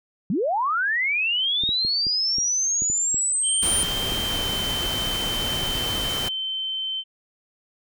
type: linear sweep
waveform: sine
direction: up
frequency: 156.1 to 9397 Hz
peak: -20 dBFS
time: 0.3-3.83 s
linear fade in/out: 2 ms
type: clicks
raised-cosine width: 3 ms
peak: -22 dBFS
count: 12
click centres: 1.637 / 1.691 / 1.849 / 2.068 / 2.384 / 2.821 / 2.9 / 3.144 / 3.832 / 3.979 / 4.122 / 4.535 s
type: tone with pitch glide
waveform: sine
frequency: 3136 to 3089 Hz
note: G7 to G7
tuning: 0 to -26 cents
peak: -25 dBFS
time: 3.42-7.04 s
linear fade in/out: 50 ms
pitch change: -26 cents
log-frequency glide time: 4.24-4.39 s
type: noise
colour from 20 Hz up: pink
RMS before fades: -29 dBFS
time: 3.62-6.29 s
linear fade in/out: 10 ms
effects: none